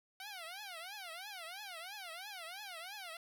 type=tone with vibrato; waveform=10% pulse; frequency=740 Hz; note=F#5; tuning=in tune; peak=-37 dBFS; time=0.2-3.17 s; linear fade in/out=2 ms; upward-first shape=triangle; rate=3 Hz; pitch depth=270 cents each way; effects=none